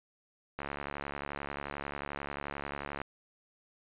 click train, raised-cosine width 0.5 ms, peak -22 dBFS, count 174, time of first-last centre 0.59-3.016 s, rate 71.3 Hz, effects resampled to 8000 Hz

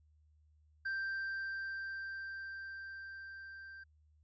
triangle tone with level ramp, 1571 Hz, G6, 3 cents sharp, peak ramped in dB -33 to -47 dBFS, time 0.85-3.84 s, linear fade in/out 10 ms, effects added 76 Hz sine -65 dBFS peak until 4.23 s + resampled to 16000 Hz

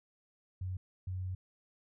sine tone bursts at uneven times, 92.5 Hz, F#2, in tune, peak -35 dBFS, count 2, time 0.61-0.77 / 1.07-1.35 s, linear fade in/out 5 ms, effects none

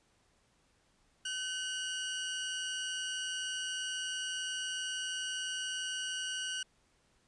sawtooth tone pair together, 1525.1 / 2879 Hz, G6 / F#7, -48 / -48 cents, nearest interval major seventh, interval 1100 cents, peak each -36 / -34 dBFS, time 1.25-6.63 s, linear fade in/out 5 ms, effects pink hiss -71 dBFS RMS until 7.27 s + resampled to 22050 Hz

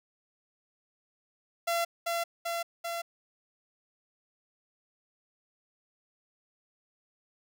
sawtooth tone with echo, 680 Hz, F5, 46 cents flat, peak -23 dBFS, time 1.67-1.85 s, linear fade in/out 10 ms, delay 390 ms, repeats 3, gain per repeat -2 dB, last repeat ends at 3.02 s, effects none

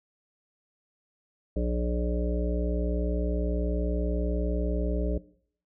harmonic tone, 59.9 Hz, A#1, 48 cents sharp, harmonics 1 / 3 / 5 / 7 / 9 / 10, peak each -27 / -32 / -34 / -35 / -37 / -37 dBFS, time 1.56-5.18 s, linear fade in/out 5 ms, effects noise-tail reverb RT60 0.6 s tail -20 dB re dry

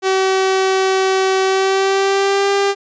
sawtooth tone with pitch glide, 380.9 to 398.2 Hz, G4 to G4, -50 to +27 cents, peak -9 dBFS, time 0.02-2.75 s, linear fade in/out 50 ms, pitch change +77 cents, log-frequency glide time 1.43-2.5 s, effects resampled to 16000 Hz

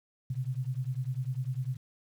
sine beating tone pair, 124.3 / 134.3 Hz, B2 / C3, +12 / +46 cents, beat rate 10 Hz, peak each -33 / -34 dBFS, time 0.3-1.77 s, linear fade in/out 5 ms, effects 10-bit

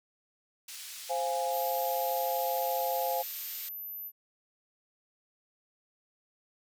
pink band-pass noise, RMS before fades -44 dBFS, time 0.68-3.69 s, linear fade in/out 5 ms, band 3300 to 16000 Hz, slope 12 dB/octave
sine chord, F minor, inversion second, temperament equal, 523.3 / 698.5 / 830.6 Hz, C5 / F5 / Ab5, 0 / 0 / 0 cents, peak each -33 dBFS, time 1.09-3.23 s, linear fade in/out 20 ms
sine tone, 12110 Hz, F#9, 39 cents sharp, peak -38 dBFS, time 1.5-4.12 s, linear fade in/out 50 ms
effects none

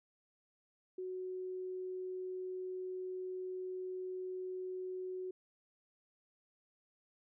sine tone, 370 Hz, F#4, in tune, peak -39 dBFS, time 0.98-5.31 s, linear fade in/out 5 ms, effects none

